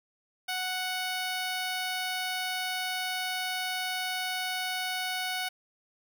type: tone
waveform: 10% pulse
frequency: 740 Hz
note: F#5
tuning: in tune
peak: -22 dBFS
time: 0.48-5.49 s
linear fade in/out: 10 ms
effects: none